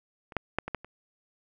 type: clicks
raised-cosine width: 0.5 ms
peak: -30 / -12 / -11 / -20 / -15 / -29 dBFS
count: 6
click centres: 0.322 / 0.367 / 0.586 / 0.68 / 0.747 / 0.846 s
effects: none